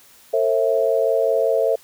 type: tone cluster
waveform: sine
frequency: 450.9 / 536 / 659 Hz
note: A4 / C5 / E5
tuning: +42 / +42 / -1 cents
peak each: -20 dBFS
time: 0.33-1.76 s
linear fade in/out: 10 ms
effects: white hiss -50 dBFS RMS until 1.83 s